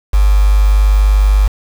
sine tone with quantisation, 50.2 Hz, G1, 42 cents sharp, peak -6 dBFS, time 0.13-1.48 s, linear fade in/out 10 ms, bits 4, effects none

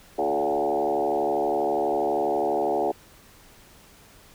sine tone with frequency modulation, 569 Hz, C#5, 45 cents sharp, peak -21 dBFS, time 0.18-2.92 s, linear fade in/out 10 ms, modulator 72.3 Hz, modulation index 3.4, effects pink hiss -52 dBFS RMS until 4.34 s

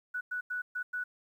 sine tone bursts at uneven times, 1477 Hz, F#6, 3 cents flat, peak -32 dBFS, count 5, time 0.14-0.21 / 0.31-0.41 / 0.5-0.62 / 0.75-0.83 / 0.93-1.04 s, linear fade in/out 10 ms, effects 11-bit

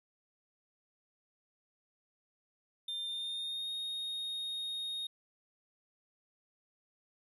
triangle tone with pitch glide, 3600 to 3718 Hz, A7 to A#7, +39 to -5 cents, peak -35 dBFS, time 2.88-5.07 s, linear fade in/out 5 ms, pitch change +56 cents, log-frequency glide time 3.04-3.72 s, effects none

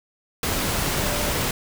sine tone in noise, 587.3 Hz, D5, in tune, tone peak -30 dBFS, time 1.03-1.3 s, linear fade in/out 2 ms, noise pink, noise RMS -24 dBFS, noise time 0.43-1.51 s, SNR -9 dB, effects none

